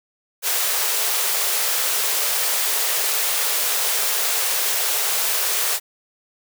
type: high-pass noise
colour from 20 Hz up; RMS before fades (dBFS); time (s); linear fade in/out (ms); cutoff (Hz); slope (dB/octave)
white; -21; 0.42-5.8; 50; 390; 96
effects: none